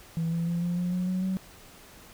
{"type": "tone with pitch steps", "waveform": "sine", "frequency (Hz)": [164.81, 167.98, 171.21, 174.51, 177.87, 181.29, 184.78, 188.34], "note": ["E3", "E3", "F3", "F3", "F3", "F#3", "F#3", "F#3"], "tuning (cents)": [0, 33, -34, -1, 32, -35, -2, 31], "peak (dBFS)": -24, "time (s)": [0.17, 1.37], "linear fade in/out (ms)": 0, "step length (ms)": 150, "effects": ["tanh soft clip ceiling -23 dBFS", "pink hiss -51 dBFS RMS until 2.13 s"]}